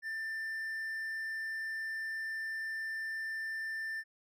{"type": "tone", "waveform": "triangle", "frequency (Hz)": 1783, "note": "A6", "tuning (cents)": 22, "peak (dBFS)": -34, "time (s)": [0.02, 4.04], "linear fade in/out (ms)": 50, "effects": []}